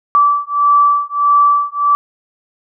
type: beating tone pair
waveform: sine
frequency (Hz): 1158 / 1159.6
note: D6 / D6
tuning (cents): -25 / -22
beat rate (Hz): 1.6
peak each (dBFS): -12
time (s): 0.15-1.95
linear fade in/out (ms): 0
effects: none